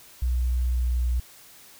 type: tone with pitch glide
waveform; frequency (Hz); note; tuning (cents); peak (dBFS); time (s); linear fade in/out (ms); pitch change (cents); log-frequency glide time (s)
sine; 61.74 to 60.85; B1 to B1; 0 to -25; -21; 0.22-1.2; 5; -25; 0.73-0.86
effects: white hiss -50 dBFS RMS until 1.79 s